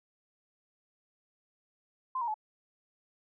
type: tone with pitch steps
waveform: sine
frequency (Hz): 1034 / 942.7 / 859.5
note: C6 / A#5 / A5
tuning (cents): -21 / +19 / -41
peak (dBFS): -30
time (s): 2.15-2.342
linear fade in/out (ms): 5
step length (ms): 64
effects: none